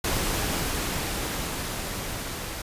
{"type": "noise with level ramp", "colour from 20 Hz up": "pink", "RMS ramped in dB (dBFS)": [-26, -34], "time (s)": [0.04, 2.62], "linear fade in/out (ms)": 5, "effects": ["resampled to 32000 Hz"]}